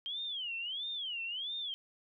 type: tone with vibrato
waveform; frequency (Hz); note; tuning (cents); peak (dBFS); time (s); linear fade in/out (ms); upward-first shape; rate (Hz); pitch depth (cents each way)
sine; 3136; G7; 0; -36; 0.06-1.74; 0; sine; 1.5; 260
effects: none